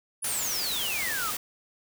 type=exponential sweep; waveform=sine; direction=down; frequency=10548 to 1200 Hz; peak=-30 dBFS; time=0.22-1.31 s; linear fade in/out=10 ms
type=noise; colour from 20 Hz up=white; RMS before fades=-32 dBFS; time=0.24-1.37 s; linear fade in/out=5 ms
effects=none